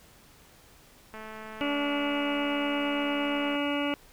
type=click train; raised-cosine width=0.5 ms; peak=-28 dBFS; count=528; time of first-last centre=1.14-3.557 s; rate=218 Hz
type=harmonic tone; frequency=287.8 Hz; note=D4; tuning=35 cents flat; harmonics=1 / 2 / 3 / 4 / 5 / 7 / 8 / 9 / 10; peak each=-29 / -33 / -38 / -39 / -39 / -41 / -39 / -40 / -37 dBFS; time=1.61-3.94 s; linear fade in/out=0 ms
effects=pink hiss -56 dBFS RMS until 4.12 s